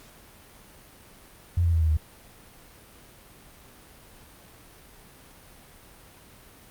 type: tone with pitch steps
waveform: sine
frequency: 86.9 / 84.38 / 81.93 / 79.55 / 77.24 Hz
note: F2 / E2 / E2 / D#2 / D#2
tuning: -8 / +41 / -10 / +39 / -12 cents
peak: -19 dBFS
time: 1.57-1.97 s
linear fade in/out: 5 ms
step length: 80 ms
effects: pink hiss -51 dBFS RMS until 6.7 s + Opus 48 kbps